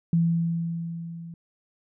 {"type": "tone with level ramp", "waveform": "sine", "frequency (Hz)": 167.5, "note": "E3", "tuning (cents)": 28, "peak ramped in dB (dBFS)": [-17, -37], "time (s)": [0.13, 1.34], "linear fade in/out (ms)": 2, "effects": []}